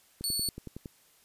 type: click train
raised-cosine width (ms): 3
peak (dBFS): -27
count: 8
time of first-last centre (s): 0.21-0.858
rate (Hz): 10.8
type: tone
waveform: 20% pulse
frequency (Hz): 4435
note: C#8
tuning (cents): 0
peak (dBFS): -23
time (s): 0.24-0.49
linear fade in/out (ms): 0
effects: white hiss -63 dBFS RMS until 1.24 s + resampled to 32000 Hz